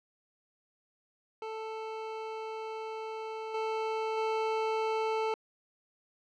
25% pulse tone with level steps, 440.9 Hz, A4, 4 cents sharp, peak -33 / -27 / -25 dBFS, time 1.42-5.34 s, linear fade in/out 2 ms, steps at 3.54 / 4.17 s, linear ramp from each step 5 ms, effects low-pass 3000 Hz 12 dB/octave

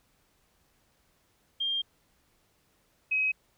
sine tone pair in turn, 3200 / 2540 Hz, G7 / D#7, +35 / +35 cents, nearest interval major third, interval 400 cents, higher first, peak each -27 / -24 dBFS, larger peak second, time 1.6-1.82 / 3.11-3.32 s, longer first, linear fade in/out 10 ms, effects pink hiss -69 dBFS RMS until 3.57 s

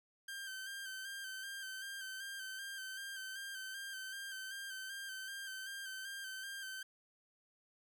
sawtooth tone with vibrato, 1568 Hz, G6, in tune, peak -40 dBFS, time 0.28-6.83 s, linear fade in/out 5 ms, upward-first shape square, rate 2.6 Hz, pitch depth 31 cents each way, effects none

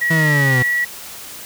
sine tone with pitch glide, 1915 to 1935 Hz, A#6 to B6, +46 to -36 cents, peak -15 dBFS, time 0.01-0.85 s, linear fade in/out 10 ms, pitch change +18 cents, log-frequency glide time 0.19-0.61 s
40% pulse linear sweep, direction down, 164.81 to 123.47 Hz, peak -14 dBFS, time 0.1-0.63 s, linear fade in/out 10 ms
effects white hiss -34 dBFS RMS until 1.45 s

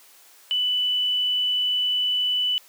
sine tone, 2983 Hz, F#7, 13 cents sharp, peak -20 dBFS, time 0.51-2.58 s, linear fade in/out 0 ms, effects white hiss -52 dBFS RMS until 2.68 s + high-pass 400 Hz 12 dB/octave

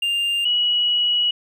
triangle / sine tone pair in turn, 2800 / 2922 Hz, F7 / F#7, +4 / -22 cents, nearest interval minor second, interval 74 cents, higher second, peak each -17 / -16 dBFS, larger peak second, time 0.02-0.45 / 0.45-1.31 s, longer second, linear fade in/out 5 ms, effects none

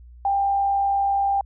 sine tone with frequency modulation, 794 Hz, G5, 22 cents sharp, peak -18 dBFS, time 0.25-1.41 s, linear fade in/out 2 ms, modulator 60.4 Hz, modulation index 0.2, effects added 60 Hz sine -42 dBFS peak until 1.45 s

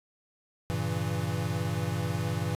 square chord, G diminished seventh, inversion none, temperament equal, 98 / 116.54 / 138.59 / 164.81 Hz, G2 / Bb2 / Db3 / Fb3, 0 / 0 / 0 / 0 cents, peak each -34 / -34 / -38 / -34 dBFS, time 0.7-2.55 s, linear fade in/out 0 ms, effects resampled to 32000 Hz + 10-bit

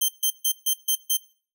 5% pulse tone bursts, 3136 Hz, G7, in tune, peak -11 dBFS, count 6, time 0.01-1.172 s, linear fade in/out 10 ms, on 77 ms, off 140 ms, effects noise-tail reverb RT60 0.4 s tail -20 dB re dry

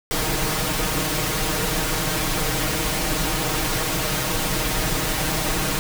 pink noise with comb filter, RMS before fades -23 dBFS, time 0.11-5.79 s, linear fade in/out 0 ms, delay 6.4 ms, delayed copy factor +0.9, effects none

